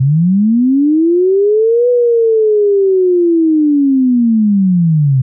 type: linear two-way sweep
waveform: sine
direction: up then down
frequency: 126.4 to 493.9 to 126.4 Hz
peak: -7 dBFS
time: 0-5.22 s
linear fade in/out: 10 ms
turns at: 1.89 s
effects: none